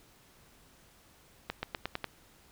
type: accelerating click train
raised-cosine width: 0.3 ms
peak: -17 dBFS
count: 6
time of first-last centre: 1.5-2.043 s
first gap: 130 ms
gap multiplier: 0.91
effects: pink hiss -61 dBFS RMS until 2.51 s